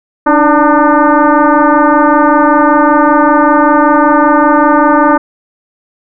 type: tone with frequency modulation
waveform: sine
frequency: 310.6 Hz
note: D#4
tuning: 3 cents flat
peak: -4 dBFS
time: 0.26-5.18 s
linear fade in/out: 10 ms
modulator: 298 Hz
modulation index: 3.7
effects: none